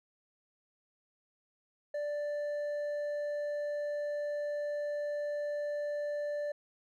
sine tone with hard clipping, 587.3 Hz, D5, in tune, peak -34 dBFS, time 1.94-6.52 s, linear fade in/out 5 ms, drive 4 dB, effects none

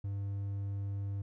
triangle tone, 99.6 Hz, G2, 28 cents sharp, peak -32 dBFS, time 0.04-1.22 s, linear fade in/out 5 ms, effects none

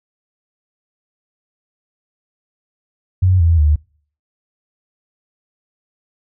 sine tone with pitch steps, 92.5 / 83.37 / 75.13 Hz, F#2 / E2 / D2, 0 / +20 / +40 cents, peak -9 dBFS, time 3.22-3.76 s, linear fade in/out 10 ms, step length 180 ms, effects noise-tail reverb RT60 0.5 s tail -26 dB re dry

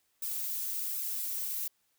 violet noise with flanger, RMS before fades -35 dBFS, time 0.22-1.68 s, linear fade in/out 5 ms, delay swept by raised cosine 0.78 to 5.48 ms, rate 1.3 Hz, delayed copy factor +0.7, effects white hiss -74 dBFS RMS until 1.98 s

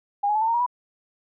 sine tone with pitch steps, 812 / 838.2 / 865.3 / 893.2 / 922 / 951.8 / 982.5 Hz, G#5 / G#5 / A5 / A5 / A#5 / A#5 / B5, -39 / +16 / -29 / +26 / -19 / +36 / -9 cents, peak -19 dBFS, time 0.23-0.664 s, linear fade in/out 10 ms, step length 62 ms, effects none

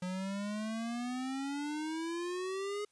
square exponential sweep, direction up, 180 to 419 Hz, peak -36 dBFS, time 0.02-2.85 s, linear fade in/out 5 ms, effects white hiss -74 dBFS RMS until 2.91 s + resampled to 22050 Hz

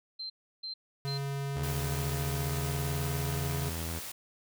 sine tone bursts, 4125 Hz, C8, 25 cents flat, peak -36 dBFS, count 3, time 0.19-1.18 s, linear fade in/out 10 ms, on 110 ms, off 330 ms
square tone, 139.1 Hz, C#3, 6 cents sharp, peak -33 dBFS, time 1.05-3.69 s, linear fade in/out 0 ms
sawtooth tone with pitch glide, 76.3 to 82.25 Hz, D#2 to E2, -33 to -3 cents, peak -31 dBFS, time 1.55-4 s, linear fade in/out 20 ms, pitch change +130 cents, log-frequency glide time 2.03-3.7 s
white noise, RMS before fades -41 dBFS, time 1.63-4.12 s, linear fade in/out 5 ms
effects none

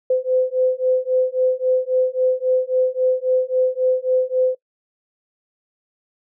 sine beating tone pair, 510 / 513.7 Hz, C5 / C5, -44 / -32 cents, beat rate 3.7 Hz, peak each -19 / -19 dBFS, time 0.1-4.55 s, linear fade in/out 5 ms, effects noise-tail reverb RT60 0.1 s tail -21 dB re dry

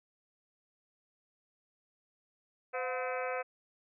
harmonic tone with a mistuned harmonic, 255.7 Hz, C4, 40 cents flat, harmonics 2 / 3 / 4 / 5 / 6 / 7 / 8 / 9 / 10, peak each -36 / -40 / -45 / -42 / -43 / -50 / -47 / -46 / -47 dBFS, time 2.73-3.43 s, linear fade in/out 20 ms, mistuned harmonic 3, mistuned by -98 cents, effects none

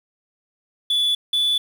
sine tone pair in turn, 3445 / 3464 Hz, A7 / A7, -37 / -28 cents, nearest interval unison, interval 9 cents, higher second, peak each -14 dBFS, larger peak neither, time 0.9-1.15 / 1.33-1.58 s, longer neither, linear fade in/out 5 ms, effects tanh soft clip ceiling -16 dBFS + 7-bit

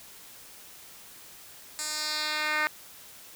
10% pulse tone with band-pass filter sweep, 304.8 Hz, D#4, 36 cents flat, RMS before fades -30 dBFS, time 1.79-2.67 s, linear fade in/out 0 ms, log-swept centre 7900 to 1900 Hz, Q 1.7, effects white hiss -49 dBFS RMS until 3.35 s

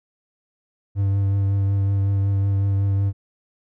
triangle tone with vibrato, 98.7 Hz, G2, 12 cents sharp, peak -15 dBFS, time 0.95-3.13 s, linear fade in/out 50 ms, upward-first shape triangle, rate 5.4 Hz, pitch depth 20 cents each way, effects none

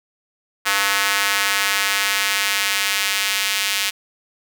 square tone with high-pass filter sweep, 99.6 Hz, G2, 28 cents sharp, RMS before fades -20 dBFS, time 0.65-3.91 s, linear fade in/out 20 ms, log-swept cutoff 1500 to 2600 Hz, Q 1.2, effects none

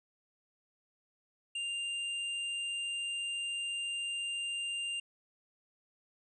triangle tone with tanh clipping, 2794 Hz, F7, in tune, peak -36 dBFS, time 1.55-5 s, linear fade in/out 5 ms, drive 17 dB, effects resampled to 22050 Hz

